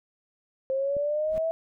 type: linear sweep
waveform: sine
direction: up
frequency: 527 to 659.3 Hz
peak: -24 dBFS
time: 0.7-1.51 s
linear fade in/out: 0 ms
type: click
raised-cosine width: 3 ms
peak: -28 dBFS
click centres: 0.967 s
type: noise with exponential growth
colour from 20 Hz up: brown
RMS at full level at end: -33 dBFS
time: 1.25-1.38 s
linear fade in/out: 0 ms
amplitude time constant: 28 ms
effects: none